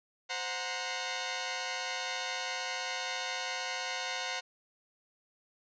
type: tone cluster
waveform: 10% pulse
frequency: 522 / 731 / 932 / 2083 Hz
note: C5 / F#5 / A#5 / C7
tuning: -4 / -21 / -1 / -8 cents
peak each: -32 / -29 / -32 / -32 dBFS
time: 0.29-4.41 s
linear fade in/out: 20 ms
effects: resampled to 16000 Hz